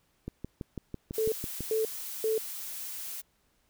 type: click train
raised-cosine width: 3 ms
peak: -23 dBFS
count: 9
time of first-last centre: 0.28-1.607 s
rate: 6.03 Hz
type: noise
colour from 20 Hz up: blue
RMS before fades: -39 dBFS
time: 1.13-3.22 s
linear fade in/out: 20 ms
type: tone bursts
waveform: sine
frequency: 440.6 Hz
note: A4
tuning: 2 cents sharp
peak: -25 dBFS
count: 3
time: 1.18-2.38 s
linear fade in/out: 2 ms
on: 140 ms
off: 390 ms
effects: pink hiss -71 dBFS RMS until 3.69 s